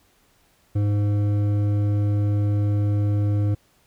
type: tone with hard clipping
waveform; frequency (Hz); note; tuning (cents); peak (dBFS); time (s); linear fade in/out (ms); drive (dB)
sine; 102.9; G#2; -16; -20; 0.75-3.55; 10; 9
effects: pink hiss -61 dBFS RMS until 3.86 s